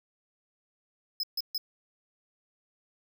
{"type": "tone bursts", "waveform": "square", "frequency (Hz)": 5100, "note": "D#8", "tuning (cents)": 42, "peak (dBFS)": -29, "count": 3, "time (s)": [1.2, 1.579], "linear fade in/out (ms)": 2, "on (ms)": 33, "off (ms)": 140, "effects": []}